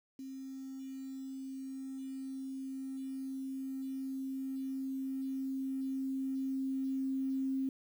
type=tone with level ramp; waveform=sine; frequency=266.6 Hz; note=C4; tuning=33 cents sharp; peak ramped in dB=-42 to -31 dBFS; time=0.19-7.69 s; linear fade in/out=2 ms; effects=10-bit